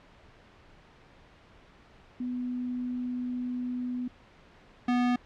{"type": "tone pair in turn", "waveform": ["sine", "square"], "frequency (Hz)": [248.3, 245.7], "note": ["B3", "B3"], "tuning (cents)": [9, -9], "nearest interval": "unison", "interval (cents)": 18, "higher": "first", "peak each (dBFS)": [-30, -24], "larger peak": "second", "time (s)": [[2.2, 4.08], [4.88, 5.16]], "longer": "first", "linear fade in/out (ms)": 5, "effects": ["pink hiss -56 dBFS RMS until 5.25 s", "low-pass 3000 Hz 12 dB/octave"]}